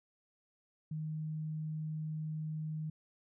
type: tone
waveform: sine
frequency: 155.56 Hz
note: D#3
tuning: in tune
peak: -36 dBFS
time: 0.91-2.9 s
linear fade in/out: 5 ms
effects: none